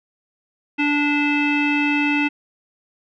square tone with low-pass filter, 291.4 Hz, D4, 13 cents flat, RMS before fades -19 dBFS, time 0.78-2.29 s, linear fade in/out 20 ms, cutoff 2500 Hz, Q 9.5, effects none

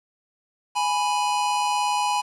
square tone pair together, 830.6 / 987.8 Hz, G#5 / B5, 0 / 0 cents, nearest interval minor third, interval 300 cents, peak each -24 / -25 dBFS, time 0.75-2.22 s, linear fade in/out 20 ms, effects resampled to 24000 Hz + 8-bit

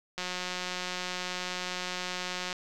click train, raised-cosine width 0.2 ms, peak -17 dBFS, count 426, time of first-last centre 0.18-2.528 s, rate 181 Hz, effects none

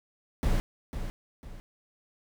brown noise with echo, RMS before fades -25 dBFS, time 0.43-0.6 s, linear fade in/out 0 ms, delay 500 ms, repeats 2, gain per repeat -9 dB, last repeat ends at 1.6 s, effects none

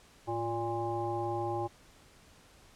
harmonic tone with a mistuned harmonic, 116.54 Hz, A#2, in tune, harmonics 1 / 3 / 5 / 7 / 9, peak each -39 / -35 / -41 / -35 / -44 dBFS, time 0.27-1.68 s, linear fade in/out 20 ms, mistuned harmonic 1, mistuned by -97 cents, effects pink hiss -59 dBFS RMS until 2.75 s + low-pass 10000 Hz 12 dB/octave

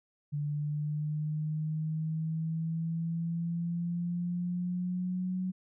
sine exponential sweep, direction up, 146.1 to 185.5 Hz, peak -30 dBFS, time 0.32-5.52 s, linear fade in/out 20 ms, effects none

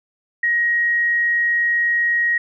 sine tone, 1888 Hz, A#6, 22 cents sharp, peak -15 dBFS, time 0.43-2.38 s, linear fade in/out 5 ms, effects none

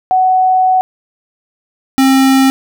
sine / square tone pair in turn, 746 / 266.8 Hz, F#5 / C4, +14 / +34 cents, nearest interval octave + tritone, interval 1780 cents, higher first, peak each -7 dBFS, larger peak neither, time 0.11-0.81 / 1.98-2.5 s, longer first, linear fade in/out 0 ms, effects none

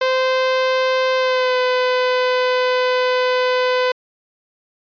sawtooth tone with pitch glide, 518 to 504.4 Hz, C5 to B4, -17 to +36 cents, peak -11 dBFS, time 0.01-3.92 s, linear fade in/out 5 ms, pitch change -47 cents, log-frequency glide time 1.16-1.58 s, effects resampled to 11025 Hz

